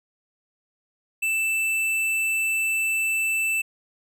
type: tone with tanh clipping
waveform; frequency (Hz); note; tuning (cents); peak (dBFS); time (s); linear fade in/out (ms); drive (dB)
triangle; 2650; E7; +9; -23; 1.22-3.62; 10; 17
effects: none